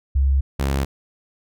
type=tone pair in turn; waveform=sine / sawtooth; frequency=68 / 68.43 Hz; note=C#2 / C#2; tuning=-33 / -22 cents; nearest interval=unison; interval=11 cents; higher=second; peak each=-14 / -15 dBFS; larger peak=first; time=0.15-0.41 / 0.59-0.85 s; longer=neither; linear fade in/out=10 ms; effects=none